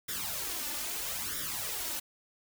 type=noise with flanger; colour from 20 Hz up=white; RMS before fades=-36 dBFS; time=0.08-2 s; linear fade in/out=10 ms; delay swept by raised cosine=0.56 to 3.46 ms; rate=0.77 Hz; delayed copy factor=+0.75; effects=none